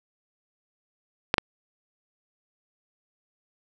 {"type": "clicks", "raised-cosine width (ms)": 0.3, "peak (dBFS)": -3, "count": 2, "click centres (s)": [1.341, 1.382], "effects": ["7-bit"]}